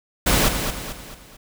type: noise with echo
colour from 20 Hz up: pink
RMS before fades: -17 dBFS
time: 0.26-0.49 s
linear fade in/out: 10 ms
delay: 220 ms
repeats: 4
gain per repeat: -7 dB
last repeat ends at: 1.37 s
effects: none